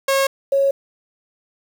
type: tone pair in turn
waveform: sawtooth / sine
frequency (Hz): 544 / 551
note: C#5 / C#5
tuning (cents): -33 / -11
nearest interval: unison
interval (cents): 22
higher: second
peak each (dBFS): -11 / -13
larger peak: first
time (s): 0.08-0.27 / 0.52-0.71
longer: neither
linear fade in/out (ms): 5
effects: 7-bit